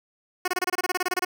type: tone bursts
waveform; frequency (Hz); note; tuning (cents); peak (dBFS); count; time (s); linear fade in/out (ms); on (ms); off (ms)
10% pulse; 364.8; F#4; -24; -14; 15; 0.45-1.249; 5; 29; 26
effects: none